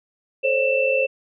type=tone cluster; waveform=sine; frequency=436.5 / 530 / 570 / 2667 Hz; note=A4 / C5 / C#5 / E7; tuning=-14 / +22 / +48 / +20 cents; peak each=-28 / -19 / -28 / -22 dBFS; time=0.43-1.07 s; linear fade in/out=20 ms; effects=none